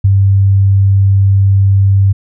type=tone with ADSR envelope; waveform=sine; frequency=98 Hz; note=G2; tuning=in tune; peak=-3 dBFS; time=0.04-2.13 s; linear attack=9 ms; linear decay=28 ms; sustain=-2 dB; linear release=14 ms; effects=none